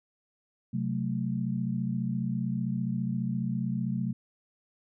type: chord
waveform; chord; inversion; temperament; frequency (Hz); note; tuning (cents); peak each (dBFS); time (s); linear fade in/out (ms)
sine; F# diminished; second; equal; 130.81 / 185 / 220; C3 / F#3 / A3; 0 / 0 / 0; -32; 0.73-4.13; 10
effects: none